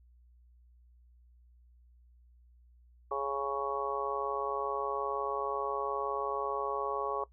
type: harmonic tone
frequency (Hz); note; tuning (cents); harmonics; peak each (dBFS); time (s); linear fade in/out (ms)
138.9; C#3; +4; 3 / 4 / 5 / 6 / 7 / 8; -37 / -38 / -43 / -40 / -43 / -35; 3.11-7.24; 5
effects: noise-tail reverb RT60 0.1 s tail -19 dB re dry + added 60 Hz sine -58 dBFS peak until 7.32 s